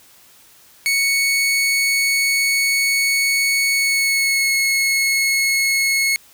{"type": "tone with pitch glide", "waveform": "sawtooth", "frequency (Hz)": [2217, 2183], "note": ["C#7", "C#7"], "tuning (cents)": [0, -27], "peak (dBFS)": -12, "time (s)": [0.86, 6.16], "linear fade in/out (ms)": 0, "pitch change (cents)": -27, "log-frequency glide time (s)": [3.72, 4.53], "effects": ["white hiss -49 dBFS RMS until 6.33 s"]}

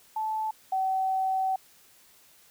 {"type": "tone pair in turn", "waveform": "sine", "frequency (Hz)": [872, 761.3], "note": ["A5", "F#5"], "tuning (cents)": [-16, 49], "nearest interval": "major second", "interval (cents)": 235, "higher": "first", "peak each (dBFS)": [-27, -24], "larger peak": "second", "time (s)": [[0.16, 0.51], [0.72, 1.56]], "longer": "second", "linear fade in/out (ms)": 5, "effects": ["white hiss -58 dBFS RMS until 2.5 s"]}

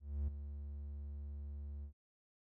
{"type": "tone with ADSR envelope", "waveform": "triangle", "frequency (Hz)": 71.9, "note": "D2", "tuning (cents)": -36, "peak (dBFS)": -31, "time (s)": [0, 1.93], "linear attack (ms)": 280, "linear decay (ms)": 4, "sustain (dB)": -10, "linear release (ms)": 91, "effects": []}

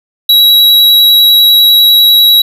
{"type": "tone with vibrato", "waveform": "square", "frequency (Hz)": 3880, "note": "B7", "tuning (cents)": -31, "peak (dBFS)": -3, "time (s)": [0.29, 2.42], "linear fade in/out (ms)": 5, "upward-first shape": "triangle", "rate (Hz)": 10, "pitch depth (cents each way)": 13, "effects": []}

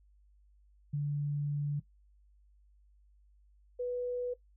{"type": "tone pair in turn", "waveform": "sine", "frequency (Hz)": [145.2, 492.4], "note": ["D3", "B4"], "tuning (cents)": [-19, -5], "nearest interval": "octave + major sixth", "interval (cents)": 2114, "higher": "second", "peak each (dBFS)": [-30, -32], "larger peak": "first", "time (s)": [[0.93, 1.8], [3.79, 4.34]], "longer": "first", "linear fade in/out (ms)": 10, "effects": ["noise-tail reverb RT60 0.1 s tail -17 dB re dry", "added 50 Hz sine -61 dBFS peak until 4.56 s"]}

